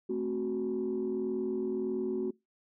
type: chord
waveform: sine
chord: F# diminished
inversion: first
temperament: equal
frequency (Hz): 220 / 261.6 / 370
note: A3 / C4 / F#4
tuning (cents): 0 / 0 / 0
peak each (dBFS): -36 / -36 / -30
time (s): 0.09-2.31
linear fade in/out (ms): 10
effects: noise-tail reverb RT60 0.2 s tail -23 dB re dry + tanh soft clip ceiling -24 dBFS